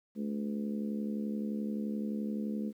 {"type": "harmonic tone", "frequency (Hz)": 71.6, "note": "D2", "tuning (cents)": -43, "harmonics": [3, 4, 5, 6, 7], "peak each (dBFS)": [-33, -42, -46, -48, -47], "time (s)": [0.15, 2.73], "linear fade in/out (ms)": 50, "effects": ["11-bit"]}